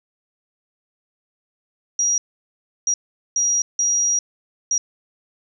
sine tone bursts at uneven times, 5740 Hz, F8, 47 cents sharp, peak -16 dBFS, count 5, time 1.99-2.18 / 2.87-2.94 / 3.36-3.62 / 3.79-4.19 / 4.71-4.78 s, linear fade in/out 2 ms, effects none

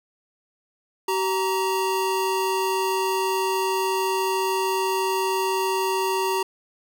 square tone pair together, 381.9 / 932.3 Hz, G4 / A#5, -45 / 0 cents, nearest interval octave + minor third, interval 1545 cents, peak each -25 dBFS, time 1.08-6.43 s, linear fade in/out 5 ms, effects none

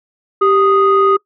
sine tone pair together, 391.5 / 1243 Hz, G4 / D#6, -2 / -2 cents, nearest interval octave + minor sixth, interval 2000 cents, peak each -10 dBFS, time 0.41-1.17 s, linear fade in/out 10 ms, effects noise-tail reverb RT60 0.1 s tail -23 dB re dry + tanh soft clip ceiling -3 dBFS

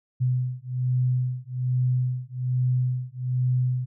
sine beating tone pair, 125.7 / 126.9 Hz, B2 / B2, +31 / +47 cents, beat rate 1.2 Hz, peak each -25 dBFS, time 0.2-3.86 s, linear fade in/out 20 ms, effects none

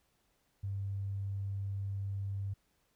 triangle tone with tanh clipping, 98.7 Hz, G2, 12 cents sharp, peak -34 dBFS, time 0.63-2.54 s, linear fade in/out 10 ms, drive 3 dB, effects pink hiss -75 dBFS RMS until 2.95 s

